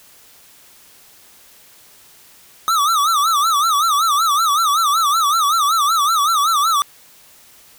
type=tone with vibrato; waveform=square; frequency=1239 Hz; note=D#6; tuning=8 cents flat; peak=-14 dBFS; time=2.68-6.82 s; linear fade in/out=0 ms; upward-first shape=sine; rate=5.3 Hz; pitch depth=160 cents each way; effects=white hiss -47 dBFS RMS until 7.78 s